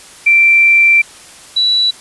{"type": "tone pair in turn", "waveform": "sine", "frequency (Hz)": [2349, 3938], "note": ["D7", "B7"], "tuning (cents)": [0, -6], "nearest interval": "major sixth", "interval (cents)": 894, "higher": "second", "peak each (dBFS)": [-5, -9], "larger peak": "first", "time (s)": [[0.26, 1.02], [1.56, 1.91]], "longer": "first", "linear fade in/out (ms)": 10, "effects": ["white hiss -37 dBFS RMS until 2 s", "resampled to 24000 Hz"]}